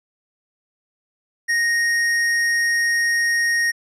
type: tone with hard clipping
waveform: sine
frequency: 1864.7 Hz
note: A#6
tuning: in tune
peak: -18 dBFS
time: 1.48-3.72 s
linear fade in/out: 20 ms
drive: 16 dB
effects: low-pass 10000 Hz 12 dB/octave